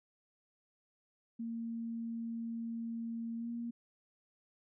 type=tone with pitch glide; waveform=sine; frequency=230 to 235 Hz; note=A#3 to A#3; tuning=-23 to +14 cents; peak=-37 dBFS; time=1.39-3.71 s; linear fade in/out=10 ms; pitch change=+37 cents; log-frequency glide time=3.37-3.49 s; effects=none